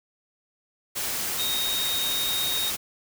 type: tone in noise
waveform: sine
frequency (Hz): 3729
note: A#7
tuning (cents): 0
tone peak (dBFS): -26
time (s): 1.38-2.71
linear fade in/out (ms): 20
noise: white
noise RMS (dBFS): -29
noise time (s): 0.95-2.77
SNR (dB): 0
effects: none